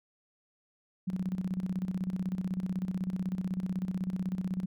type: tone with tremolo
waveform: sine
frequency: 185 Hz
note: F#3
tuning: in tune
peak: -28 dBFS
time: 1.07-4.66 s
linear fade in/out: 10 ms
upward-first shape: square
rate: 16 Hz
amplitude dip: 70%
effects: none

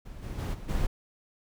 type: noise with level steps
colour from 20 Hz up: brown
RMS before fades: -43 / -36 / -30 / -41 / -28 dBFS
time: 0.05-0.87 s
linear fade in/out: 10 ms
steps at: 0.22 / 0.38 / 0.53 / 0.68 s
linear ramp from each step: 20 ms
effects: none

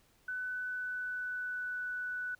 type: tone with pitch glide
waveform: sine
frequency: 1500 to 1486.2 Hz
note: F#6 to F#6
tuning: +23 to +7 cents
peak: -35 dBFS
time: 0.28-2.35 s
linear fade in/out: 5 ms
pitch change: -16 cents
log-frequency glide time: 0.44-1.86 s
effects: pink hiss -68 dBFS RMS until 2.39 s

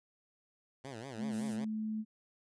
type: tone with vibrato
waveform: 10% pulse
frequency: 123.47 Hz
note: B2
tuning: in tune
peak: -35 dBFS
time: 0.84-1.65 s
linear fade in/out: 10 ms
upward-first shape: sine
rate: 5.3 Hz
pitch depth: 220 cents each way
type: tone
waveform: sine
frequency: 217 Hz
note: A3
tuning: 24 cents flat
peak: -34 dBFS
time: 1.17-2.05 s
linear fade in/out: 50 ms
type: noise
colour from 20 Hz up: violet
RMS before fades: -46 dBFS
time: 1.3-1.58 s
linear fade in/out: 50 ms
effects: resampled to 22050 Hz

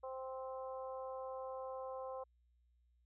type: harmonic tone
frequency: 261.6 Hz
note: C4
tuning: in tune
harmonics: 2 / 3 / 4 / 5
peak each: -44 / -50 / -50 / -60 dBFS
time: 0.03-2.24 s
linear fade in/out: 10 ms
effects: added 60 Hz sine -70 dBFS peak until 3.05 s

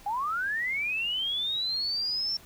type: linear sweep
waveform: sine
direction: up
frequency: 784 to 5460 Hz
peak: -27 dBFS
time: 0.06-2.37 s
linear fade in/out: 5 ms
effects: pink hiss -53 dBFS RMS until 2.45 s

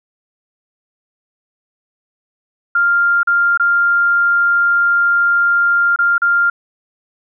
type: tone with dropouts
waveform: sine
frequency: 1396.9 Hz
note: F6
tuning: in tune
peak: -10 dBFS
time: 2.75-6.5 s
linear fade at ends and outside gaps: 5 ms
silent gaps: 3.232-3.272 / 3.575-3.597 / 5.961-5.988 / 6.181-6.218 s
effects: none

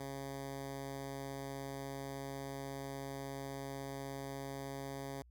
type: tone with notch filter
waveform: 10% pulse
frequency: 137.2 Hz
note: C#3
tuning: 17 cents flat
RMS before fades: -44 dBFS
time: 0-5.22 s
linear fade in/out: 2 ms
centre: 2700 Hz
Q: 1.8
effects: added 60 Hz sine -59 dBFS peak until 5.3 s

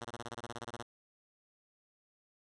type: tone bursts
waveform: 5% pulse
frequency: 118.6 Hz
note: A#2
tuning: 30 cents sharp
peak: -29 dBFS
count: 14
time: 0.01-0.826 s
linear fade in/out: 5 ms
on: 36 ms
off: 24 ms
effects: resampled to 22050 Hz

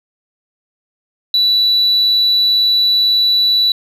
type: tone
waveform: sine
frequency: 3951 Hz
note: B7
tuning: in tune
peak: -8 dBFS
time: 1.34-3.72 s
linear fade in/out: 2 ms
effects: tanh soft clip ceiling -7 dBFS

